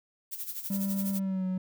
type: noise with tremolo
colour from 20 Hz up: violet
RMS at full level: -35 dBFS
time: 0.31-1.2 s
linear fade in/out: 20 ms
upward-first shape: sine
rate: 12 Hz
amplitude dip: 70%
type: tone with pitch glide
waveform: triangle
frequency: 196.6 to 185.57 Hz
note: G3 to F#3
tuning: +5 to +5 cents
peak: -26 dBFS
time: 0.7-1.58 s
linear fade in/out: 5 ms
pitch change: -100 cents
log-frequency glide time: 1.12-1.46 s
effects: none